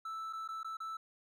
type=tone with dropouts; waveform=triangle; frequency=1318.5 Hz; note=E6; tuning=in tune; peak=-37 dBFS; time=0.05-0.97 s; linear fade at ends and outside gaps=5 ms; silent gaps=0.328-0.332 / 0.478-0.487 / 0.632-0.645 / 0.77-0.802 s; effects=none